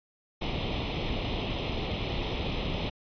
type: noise with comb filter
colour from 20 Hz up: pink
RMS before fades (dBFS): -31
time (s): 0.41-2.9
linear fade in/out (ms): 10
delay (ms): 0.32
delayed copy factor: +0.8
effects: resampled to 11025 Hz